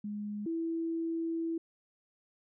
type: tone pair in turn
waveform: sine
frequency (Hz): 207.7 / 329.7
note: G#3 / E4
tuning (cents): 0 / 0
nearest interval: minor sixth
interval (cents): 800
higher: second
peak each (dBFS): -35 / -31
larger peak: second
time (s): 0.04-0.46 / 0.46-1.58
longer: second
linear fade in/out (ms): 5
effects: none